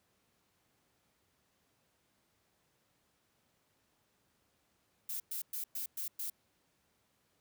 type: noise bursts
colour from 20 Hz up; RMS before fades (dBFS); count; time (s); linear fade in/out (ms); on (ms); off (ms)
violet; -39; 6; 5.09-6.3; 5; 110; 110
effects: pink hiss -75 dBFS RMS until 7.4 s + high-pass 80 Hz 12 dB/octave